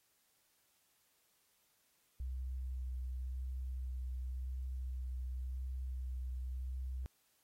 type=tone with vibrato; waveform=sine; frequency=63.7 Hz; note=C2; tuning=46 cents flat; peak=-38 dBFS; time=2.2-7.06 s; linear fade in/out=0 ms; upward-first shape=sine; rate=0.92 Hz; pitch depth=16 cents each way; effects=white hiss -75 dBFS RMS until 7.43 s + AAC 48 kbps